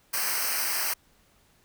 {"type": "noise with comb filter", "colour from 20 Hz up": "white", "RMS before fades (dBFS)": -28, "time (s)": [0.13, 0.94], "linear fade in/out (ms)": 10, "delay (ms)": 0.28, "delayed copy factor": -0.95, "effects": ["pink hiss -63 dBFS RMS until 1.64 s"]}